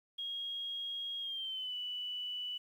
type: tone with pitch glide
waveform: sine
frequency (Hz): 3274 to 2968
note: G#7 to F#7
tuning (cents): -25 to +5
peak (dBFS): -37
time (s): 0.18-2.58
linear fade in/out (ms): 10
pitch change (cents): -170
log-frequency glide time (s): 1.2-1.75
effects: 11-bit